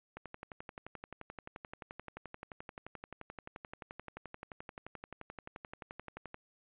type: click train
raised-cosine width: 0.5 ms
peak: -29 dBFS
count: 72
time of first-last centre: 0.17-6.344 s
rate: 11.5 Hz
effects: resampled to 8000 Hz